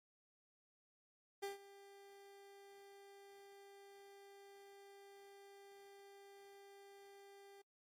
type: tone with ADSR envelope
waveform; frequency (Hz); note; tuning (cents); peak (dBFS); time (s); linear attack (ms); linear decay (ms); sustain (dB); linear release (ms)
30% pulse; 397.8; G4; +25; -38; 1.42-7.62; 15; 140; -18; 8
effects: noise-tail reverb RT60 0.1 s tail -23 dB re dry + MP3 64 kbps